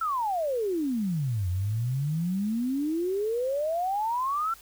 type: exponential two-way sweep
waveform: sine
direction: down then up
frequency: 1371 to 87.31 to 1371 Hz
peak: -25 dBFS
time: 0.01-4.54 s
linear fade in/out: 5 ms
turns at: 1.49 s
effects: added 50 Hz sine -59 dBFS peak until 4.61 s + white hiss -52 dBFS RMS until 4.61 s